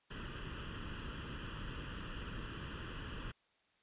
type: noise with comb filter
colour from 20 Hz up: pink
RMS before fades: -44 dBFS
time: 0.1-3.32 s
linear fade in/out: 10 ms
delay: 0.68 ms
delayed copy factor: +0.8
effects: white hiss -74 dBFS RMS until 3.82 s + resampled to 8000 Hz